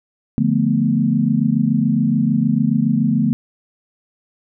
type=chord; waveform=sine; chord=B half-diminished seventh; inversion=first; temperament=equal; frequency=146.83 / 174.61 / 220 / 246.9 Hz; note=D3 / F3 / A3 / B3; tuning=0 / 0 / 0 / 0 cents; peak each=-20 / -22 / -17 / -19 dBFS; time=0.38-3.33 s; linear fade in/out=0 ms; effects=none